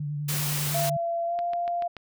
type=tone with vibrato; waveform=sine; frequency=146.83 Hz; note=D3; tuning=in tune; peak=-28 dBFS; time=0-0.97 s; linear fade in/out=5 ms; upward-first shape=triangle; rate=10 Hz; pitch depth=37 cents each way
type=noise; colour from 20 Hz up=white; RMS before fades=-30 dBFS; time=0.28-0.9 s; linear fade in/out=10 ms
type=tone with pitch glide; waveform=sine; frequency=679 to 694.5 Hz; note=F5 to F5; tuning=-49 to -10 cents; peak=-25 dBFS; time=0.74-1.88 s; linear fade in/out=10 ms; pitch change=+39 cents; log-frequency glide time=1.26-1.36 s
type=click train; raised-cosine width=0.3 ms; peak=-24 dBFS; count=5; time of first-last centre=1.39-1.967 s; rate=6.93 Hz
effects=none